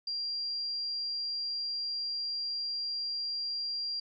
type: tone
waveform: sine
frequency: 4761 Hz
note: D8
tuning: 23 cents sharp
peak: -32 dBFS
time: 0.07-4 s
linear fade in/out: 5 ms
effects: none